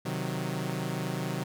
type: chord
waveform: sawtooth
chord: C diminished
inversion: none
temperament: equal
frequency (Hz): 130.81 / 155.56 / 185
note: C3 / Eb3 / Gb3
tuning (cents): 0 / 0 / 0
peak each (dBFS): -31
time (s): 0.05-1.44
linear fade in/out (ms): 10
effects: none